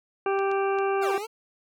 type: harmonic tone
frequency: 392 Hz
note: G4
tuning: in tune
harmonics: 1 / 2 / 3 / 4 / 6 / 7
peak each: -24 / -29 / -32 / -36 / -40 / -41 dBFS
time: 0.26-1.18 s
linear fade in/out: 2 ms
type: clicks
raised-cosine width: 0.2 ms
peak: -26 dBFS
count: 3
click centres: 0.39 / 0.515 / 0.787 s
type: linear two-way sweep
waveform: 25% pulse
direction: down then up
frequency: 792 to 349.2 to 463.4 Hz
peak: -28 dBFS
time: 1.01-1.27 s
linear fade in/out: 20 ms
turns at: 1.14 s
effects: none